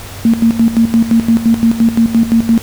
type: tone with tremolo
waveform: sine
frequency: 228.7 Hz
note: A#3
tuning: 33 cents flat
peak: -5 dBFS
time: 0.25-2.58 s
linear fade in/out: 2 ms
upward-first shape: square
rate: 5.8 Hz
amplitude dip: 75%
effects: added 98 Hz sine -31 dBFS peak until 2.62 s + pink hiss -30 dBFS RMS until 2.62 s